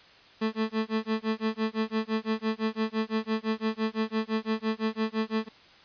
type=tone with tremolo; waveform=30% pulse; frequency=220 Hz; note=A3; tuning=in tune; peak=-21 dBFS; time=0.41-5.49 s; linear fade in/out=10 ms; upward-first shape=sine; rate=5.9 Hz; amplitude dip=100%; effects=white hiss -54 dBFS RMS until 5.84 s + resampled to 11025 Hz